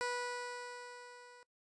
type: tone with level ramp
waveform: 15% pulse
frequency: 490 Hz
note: B4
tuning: 14 cents flat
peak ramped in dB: -28 to -50 dBFS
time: 0.01-1.43 s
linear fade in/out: 0 ms
effects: noise-tail reverb RT60 0.1 s tail -21 dB re dry + resampled to 22050 Hz